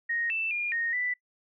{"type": "tone with pitch steps", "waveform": "sine", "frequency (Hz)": [1867, 2655, 2416, 1857, 1981], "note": ["A#6", "E7", "D7", "A#6", "B6"], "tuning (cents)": [2, 12, 48, -7, 5], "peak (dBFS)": -27, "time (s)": [0.09, 1.14], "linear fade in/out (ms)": 10, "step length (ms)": 210, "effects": ["noise-tail reverb RT60 0.1 s tail -21 dB re dry"]}